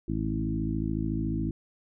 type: harmonic tone with a mistuned harmonic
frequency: 53.9 Hz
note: A1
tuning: 35 cents flat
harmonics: 1 / 2 / 3 / 4 / 5 / 6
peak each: -34 / -34 / -34 / -34 / -34 / -34 dBFS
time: 0.08-1.51 s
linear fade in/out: 5 ms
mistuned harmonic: 2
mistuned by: +19 cents
effects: none